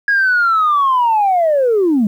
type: linear sweep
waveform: sine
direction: down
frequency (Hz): 1661.2 to 196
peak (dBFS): -9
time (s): 0.08-2.07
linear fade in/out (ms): 2
effects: tanh soft clip ceiling -7 dBFS + 8-bit